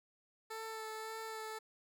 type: tone with vibrato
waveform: 15% pulse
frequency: 441 Hz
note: A4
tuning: 4 cents sharp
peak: -36 dBFS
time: 0.5-1.59 s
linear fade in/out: 10 ms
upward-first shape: sine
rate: 1.8 Hz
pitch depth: 16 cents each way
effects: none